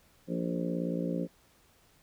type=harmonic tone with a mistuned harmonic; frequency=58.27 Hz; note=A#1; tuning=in tune; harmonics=3 / 4 / 5 / 6 / 7 / 8 / 9 / 10; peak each=-33 / -38 / -36 / -44 / -42 / -44 / -38 / -49 dBFS; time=0.27-1.28 s; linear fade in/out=50 ms; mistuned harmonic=7; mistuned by=-24 cents; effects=pink hiss -64 dBFS RMS until 2.02 s